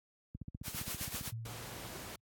click train, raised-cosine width 5 ms, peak -30 dBFS, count 15, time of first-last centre 0.35-1.277 s, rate 15.1 Hz
white noise with tremolo, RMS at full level -38 dBFS, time 0.63-1.32 s, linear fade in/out 50 ms, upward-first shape triangle, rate 8 Hz, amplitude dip 75%
sine tone with exponential decay, 113.7 Hz, A#2, 43 cents flat, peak -36 dBFS, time 1.32-2.2 s, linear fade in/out 5 ms, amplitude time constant 190 ms
pink noise, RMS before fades -46 dBFS, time 1.45-2.16 s, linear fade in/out 5 ms
effects high-pass 60 Hz 12 dB/octave + AAC 64 kbps

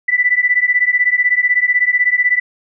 sine beating tone pair, 1972 / 1988 Hz, B6 / B6, -3 / +11 cents, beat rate 16 Hz, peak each -14 dBFS, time 0.08-2.4 s, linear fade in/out 10 ms, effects none

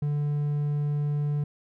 triangle tone, 146.6 Hz, D3, 3 cents flat, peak -22 dBFS, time 0.02-1.44 s, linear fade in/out 5 ms, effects none

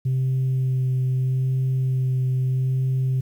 sine tone with vibrato, 130 Hz, C3, 11 cents flat, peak -17 dBFS, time 0.05-3.21 s, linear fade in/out 10 ms, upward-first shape sine, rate 0.79 Hz, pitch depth 13 cents each way, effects tanh soft clip ceiling -17 dBFS + 9-bit

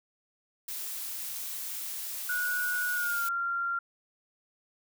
blue noise, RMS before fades -37 dBFS, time 0.68-3.29 s, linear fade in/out 5 ms
sine tone with pitch glide, 1462 to 1383.9 Hz, F#6 to F6, -21 to -16 cents, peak -28 dBFS, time 2.29-3.79 s, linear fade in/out 5 ms, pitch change -95 cents, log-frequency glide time 2.93-3.27 s
effects none

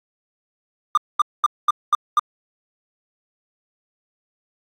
triangle tone bursts, 1199 Hz, D6, 36 cents sharp, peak -10 dBFS, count 6, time 0.95-2.194 s, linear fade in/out 2 ms, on 24 ms, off 220 ms, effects AAC 64 kbps

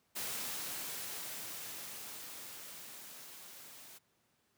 white noise with level ramp, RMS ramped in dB -39 to -54 dBFS, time 0.15-3.99 s, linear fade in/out 20 ms, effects pink hiss -75 dBFS RMS until 4.57 s + high-pass 100 Hz 12 dB/octave

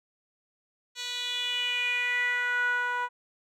10% pulse tone with band-pass filter sweep, 490 Hz, B4, 14 cents flat, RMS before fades -29 dBFS, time 0.95-3.09 s, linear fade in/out 50 ms, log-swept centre 4600 to 1100 Hz, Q 4.8, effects none

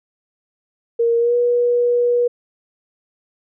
sine tone with pitch glide, 466.2 to 483.2 Hz, A#4 to B4, 0 to -38 cents, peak -13 dBFS, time 0.99-2.28 s, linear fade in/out 10 ms, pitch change +62 cents, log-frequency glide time 1.18-1.35 s, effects none

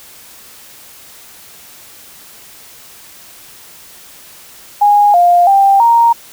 sine tone with pitch steps, 823 / 702 / 789 / 932 Hz, G#5 / F5 / G5 / A#5, -16 / +9 / +11 / -1 cents, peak -5 dBFS, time 4.81-6.13 s, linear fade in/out 10 ms, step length 330 ms, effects white hiss -38 dBFS RMS until 6.32 s

